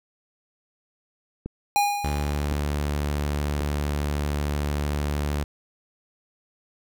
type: clicks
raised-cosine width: 3 ms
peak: -18 dBFS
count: 3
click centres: 1.46 / 2.521 / 3.608 s
type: tone with exponential decay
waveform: square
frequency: 817 Hz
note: G#5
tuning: 29 cents flat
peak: -17 dBFS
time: 1.76-2.64 s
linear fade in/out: 0 ms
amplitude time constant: 190 ms
type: tone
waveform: sawtooth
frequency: 73.1 Hz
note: D2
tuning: 7 cents flat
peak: -20 dBFS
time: 2.04-5.44 s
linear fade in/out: 5 ms
effects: none